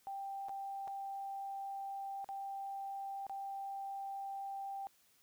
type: tone with dropouts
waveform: sine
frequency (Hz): 787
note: G5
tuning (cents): +7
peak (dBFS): -40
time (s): 0.07-4.87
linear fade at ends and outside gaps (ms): 0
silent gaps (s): 0.485-0.493 / 0.875-0.879 / 2.244-2.289 / 3.267-3.296
effects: white hiss -70 dBFS RMS until 5.22 s